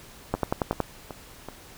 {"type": "two click trains", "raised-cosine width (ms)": 1, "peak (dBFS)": [-21, -9], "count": [4, 6], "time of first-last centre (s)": [[0.35, 1.486], [0.34, 0.803]], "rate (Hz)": [2.64, 10.8], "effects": ["pink hiss -48 dBFS RMS until 1.77 s"]}